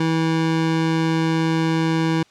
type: tone pair together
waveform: square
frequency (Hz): 162.1 / 324.2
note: E3 / E4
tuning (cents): -29 / -29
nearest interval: octave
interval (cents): 1200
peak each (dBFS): -21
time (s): 0-2.23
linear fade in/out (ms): 5
effects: white hiss -55 dBFS RMS until 2.3 s + low-pass 5000 Hz 12 dB/octave